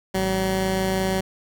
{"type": "tone pair together", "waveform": "15% pulse", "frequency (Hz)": [53.79, 189.6], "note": ["A1", "F#3"], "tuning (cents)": [-39, 43], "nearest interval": "octave + minor seventh", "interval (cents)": 2182, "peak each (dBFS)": [-24, -15], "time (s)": [0.14, 1.21], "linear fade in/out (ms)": 10, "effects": []}